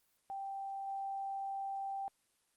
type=tone with level steps; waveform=sine; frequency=784 Hz; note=G5; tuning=in tune; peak=-39 / -37 dBFS; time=0.3-2.08 s; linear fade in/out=0 ms; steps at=0.87 s; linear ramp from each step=10 ms; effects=white hiss -75 dBFS RMS until 2.56 s + Opus 24 kbps